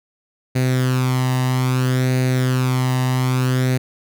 sawtooth tone with flanger, 128.3 Hz, C3, 34 cents flat, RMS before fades -18 dBFS, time 0.55-3.78 s, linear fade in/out 10 ms, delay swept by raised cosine 0.46 to 1.05 ms, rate 0.61 Hz, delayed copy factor +0.6, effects none

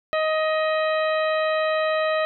harmonic tone with a mistuned harmonic, 627 Hz, D#5, 13 cents sharp, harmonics 1 / 2 / 3 / 4 / 5 / 6, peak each -21 / -27 / -29 / -34 / -38 / -37 dBFS, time 0.13-2.25 s, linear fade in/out 0 ms, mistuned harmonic 6, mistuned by +72 cents, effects none

